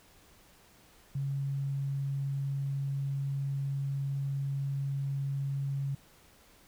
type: tone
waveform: sine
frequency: 138.3 Hz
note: C#3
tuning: 4 cents flat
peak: -30 dBFS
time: 1.15-5.95 s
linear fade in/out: 5 ms
effects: pink hiss -60 dBFS RMS until 6.67 s